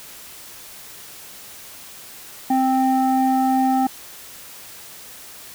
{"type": "tone pair together", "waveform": "sine", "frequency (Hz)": [261.6, 787.5], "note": ["C4", "G5"], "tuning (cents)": [0, 8], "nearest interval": "octave + perfect fifth", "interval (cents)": 1908, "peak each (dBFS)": -16, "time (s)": [2.5, 3.87], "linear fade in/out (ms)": 5, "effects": ["tanh soft clip ceiling -12 dBFS", "white hiss -40 dBFS RMS until 5.54 s"]}